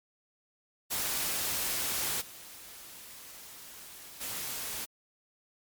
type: noise with level steps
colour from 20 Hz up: white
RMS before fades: -32 / -48 / -37 dBFS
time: 0.9-4.86 s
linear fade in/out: 20 ms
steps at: 2.2 / 4.2 s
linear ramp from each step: 20 ms
effects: MP3 96 kbps